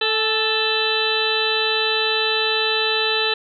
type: harmonic tone with a mistuned harmonic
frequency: 440 Hz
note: A4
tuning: in tune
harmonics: 1 / 2 / 3 / 4 / 6 / 7 / 8 / 9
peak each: -24 / -29 / -29 / -26 / -25 / -27 / -28 / -23 dBFS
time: 0.01-3.34 s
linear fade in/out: 5 ms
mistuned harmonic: 2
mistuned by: -35 cents
effects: none